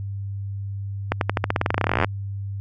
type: accelerating click train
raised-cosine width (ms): 0.5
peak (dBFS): -4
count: 26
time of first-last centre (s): 1.12-2.045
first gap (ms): 92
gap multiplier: 0.91
effects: added 99 Hz sine -27 dBFS peak until 2.6 s